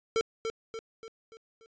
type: tone with echo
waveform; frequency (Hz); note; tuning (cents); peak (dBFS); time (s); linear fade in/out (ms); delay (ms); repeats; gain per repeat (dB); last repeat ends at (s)
square; 449; A4; +35; -25; 0.16-0.21; 0; 290; 5; -6; 1.66
effects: resampled to 16000 Hz